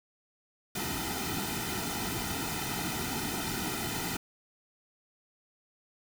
pink noise with comb filter, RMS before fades -34 dBFS, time 0.75-4.17 s, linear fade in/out 5 ms, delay 1.8 ms, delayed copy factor -0.9, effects none

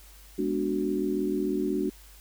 sine chord, G# half-diminished seventh, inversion none, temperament equal, 207.7 / 246.9 / 293.7 / 370 Hz, G#3 / B3 / D4 / F#4, 0 / 0 / 0 / 0 cents, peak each -32 / -35 / -29 / -29 dBFS, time 0.38-1.9 s, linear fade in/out 10 ms, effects added 50 Hz sine -50 dBFS peak until 2.2 s + white hiss -54 dBFS RMS until 2.2 s

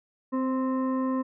sine tone with frequency modulation, 260 Hz, C4, 11 cents flat, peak -24 dBFS, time 0.32-1.23 s, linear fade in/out 20 ms, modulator 784 Hz, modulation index 0.7, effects none

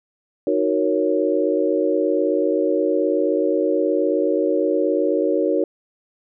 sine chord, D# minor seventh, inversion none, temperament equal, 311.1 / 370 / 466.2 / 554.4 Hz, D#4 / F#4 / A#4 / C#5, 0 / 0 / 0 / 0 cents, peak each -22 dBFS, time 0.47-5.64 s, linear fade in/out 2 ms, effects none

